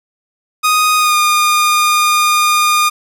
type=tone with pitch glide; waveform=sawtooth; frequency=1244.5 to 1216.8 Hz; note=D#6 to D#6; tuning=0 to -39 cents; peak=-6 dBFS; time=0.63-2.9 s; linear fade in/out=20 ms; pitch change=-39 cents; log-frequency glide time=0.97-1.16 s; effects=none